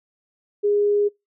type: tone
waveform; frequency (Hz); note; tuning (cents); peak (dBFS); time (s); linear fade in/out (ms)
sine; 411.3; G#4; -17; -16; 0.63-1.09; 20
effects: noise-tail reverb RT60 0.2 s tail -26 dB re dry